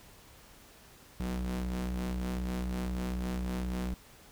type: ring-modulated tone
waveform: 45% pulse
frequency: 62.5 Hz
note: B1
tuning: 21 cents sharp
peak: -29 dBFS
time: 1.2-3.94 s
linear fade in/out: 0 ms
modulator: 123 Hz
effects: pink hiss -56 dBFS RMS until 4.31 s